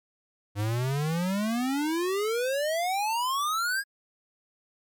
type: exponential sweep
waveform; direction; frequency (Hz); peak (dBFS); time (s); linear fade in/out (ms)
square; up; 100 to 1661; -26; 0.55-3.84; 50
effects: MP3 96 kbps